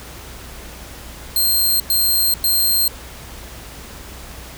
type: tone bursts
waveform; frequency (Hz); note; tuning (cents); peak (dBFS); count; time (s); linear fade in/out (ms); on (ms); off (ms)
5% pulse; 4186; C8; 0; -7; 3; 1.36-2.88; 2; 440; 100
effects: added 60 Hz sine -38 dBFS peak until 4.57 s + pink hiss -37 dBFS RMS until 4.57 s